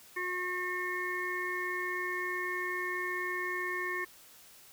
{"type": "harmonic tone", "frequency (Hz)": 361.6, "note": "F#4", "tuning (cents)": -40, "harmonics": [1, 3, 5, 6], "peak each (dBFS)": [-39, -39, -35, -40], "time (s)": [0.16, 4.05], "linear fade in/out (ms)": 10, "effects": ["white hiss -56 dBFS RMS until 4.72 s"]}